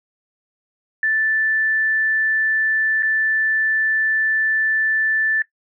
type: tone with dropouts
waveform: sine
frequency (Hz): 1760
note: A6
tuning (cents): 0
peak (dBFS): -16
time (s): 1.03-5.42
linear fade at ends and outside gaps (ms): 2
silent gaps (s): 3.024-3.03
effects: noise-tail reverb RT60 0.1 s tail -17 dB re dry